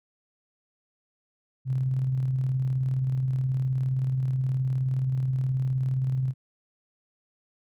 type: tone with tremolo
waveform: sine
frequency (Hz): 130.81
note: C3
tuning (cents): 0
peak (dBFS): -22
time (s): 1.65-6.34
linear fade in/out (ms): 50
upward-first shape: square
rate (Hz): 19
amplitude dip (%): 25
effects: none